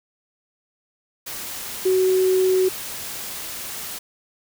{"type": "tone in noise", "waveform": "sine", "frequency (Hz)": 373.6, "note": "F#4", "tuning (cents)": 17, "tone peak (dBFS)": -15, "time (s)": [1.85, 2.69], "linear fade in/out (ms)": 10, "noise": "white", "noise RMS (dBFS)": -32, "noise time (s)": [1.26, 3.99], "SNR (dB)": 14, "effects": []}